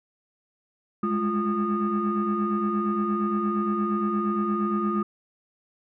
sine tone cluster, 202.4 / 211 / 348.3 / 1229 Hz, G#3 / G#3 / F4 / D#6, -44 / +28 / -5 / -22 cents, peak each -31 / -25 / -28 / -27 dBFS, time 1.03-5.03 s, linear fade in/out 5 ms, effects tanh soft clip ceiling -16 dBFS

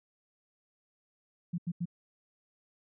sine tone bursts, 172.8 Hz, F3, 18 cents flat, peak -30 dBFS, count 3, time 1.53-1.856 s, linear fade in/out 10 ms, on 52 ms, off 85 ms, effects none

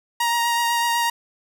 sawtooth tone with vibrato, 940 Hz, A#5, 14 cents sharp, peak -15 dBFS, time 0.2-1.1 s, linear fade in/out 5 ms, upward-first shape triangle, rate 8 Hz, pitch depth 21 cents each way, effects none

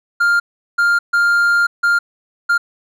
triangle tone bursts at uneven times, 1401 Hz, F6, 5 cents sharp, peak -9 dBFS, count 5, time 0.2-0.4 / 0.78-0.99 / 1.13-1.67 / 1.83-1.99 / 2.49-2.58 s, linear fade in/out 10 ms, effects none

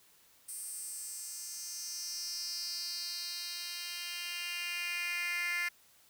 10% pulse tone with high-pass filter sweep, 349.2 Hz, F4, in tune, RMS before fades -39 dBFS, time 0.48-5.69 s, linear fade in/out 10 ms, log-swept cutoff 9200 to 2000 Hz, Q 4, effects white hiss -64 dBFS RMS until 6.09 s

